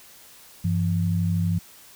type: tone pair together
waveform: sine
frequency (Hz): 97.34 / 170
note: G2 / F3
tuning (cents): -12 / -46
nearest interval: minor seventh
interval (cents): 966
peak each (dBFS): -23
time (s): 0.64-1.59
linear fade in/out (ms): 10
effects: white hiss -49 dBFS RMS until 1.95 s